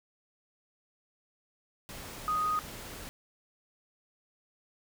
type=tone in noise; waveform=sine; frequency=1244.5 Hz; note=D#6; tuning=in tune; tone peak=-27 dBFS; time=2.28-2.59 s; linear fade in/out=0 ms; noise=pink; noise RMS=-44 dBFS; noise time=1.89-3.09 s; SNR=+14 dB; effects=none